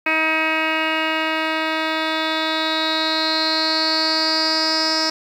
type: tone with low-pass filter sweep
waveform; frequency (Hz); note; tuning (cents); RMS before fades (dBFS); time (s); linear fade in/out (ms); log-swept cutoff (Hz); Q
10% pulse; 317.3; D#4; +34; -20; 0.06-5.1; 5; 2500 to 5300; 9.3
effects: 8-bit